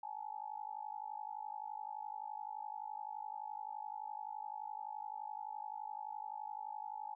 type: tone with amplitude modulation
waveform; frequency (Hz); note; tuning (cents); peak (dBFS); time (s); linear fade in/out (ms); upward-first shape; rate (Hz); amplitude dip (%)
sine; 851; G#5; +42; -38; 0.03-7.15; 5; sine; 51.7; 100
effects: none